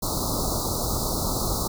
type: band-stop noise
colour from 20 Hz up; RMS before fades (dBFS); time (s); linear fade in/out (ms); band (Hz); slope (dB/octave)
pink; -26; 0.02-1.68; 10; 1300 to 3900; 96
effects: none